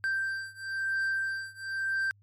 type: beating tone pair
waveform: triangle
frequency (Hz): 1568 / 1569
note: G6 / G6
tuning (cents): 0 / +1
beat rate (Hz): 1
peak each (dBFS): -30 / -31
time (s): 0.04-2.11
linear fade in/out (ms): 0
effects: added 101 Hz sine -58 dBFS peak until 2.22 s + MP3 64 kbps